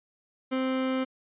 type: tone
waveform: 30% pulse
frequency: 260.9 Hz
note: C4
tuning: 5 cents flat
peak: -23 dBFS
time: 0.51-1.05 s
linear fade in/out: 20 ms
effects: resampled to 8000 Hz